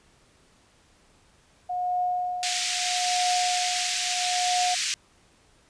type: tone with tremolo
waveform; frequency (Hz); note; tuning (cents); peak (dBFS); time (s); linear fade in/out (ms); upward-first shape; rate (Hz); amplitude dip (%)
sine; 722; F#5; -43; -22; 1.69-4.75; 10; triangle; 0.77; 90
type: band-pass noise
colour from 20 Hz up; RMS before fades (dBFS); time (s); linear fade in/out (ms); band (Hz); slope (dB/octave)
white; -28; 2.43-4.94; 0; 1900 to 7100; 24
effects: pink hiss -60 dBFS RMS until 5.69 s + resampled to 22050 Hz